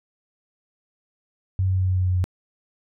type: tone with pitch steps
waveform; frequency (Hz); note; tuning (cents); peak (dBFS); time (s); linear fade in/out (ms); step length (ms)
sine; 94.3 / 93.7 / 93.11 / 92.52 / 91.93 / 91.35 / 90.77; F#2 / F#2 / F#2 / F#2 / F#2 / F#2 / F#2; +33 / +22 / +11 / 0 / -11 / -22 / -33; -18; 1.59-2.241; 0; 93
effects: none